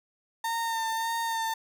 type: tone with vibrato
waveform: 35% pulse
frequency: 909 Hz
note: A#5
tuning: 44 cents flat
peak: -26 dBFS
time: 0.44-1.54 s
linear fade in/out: 5 ms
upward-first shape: sine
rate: 1.7 Hz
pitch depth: 23 cents each way
effects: none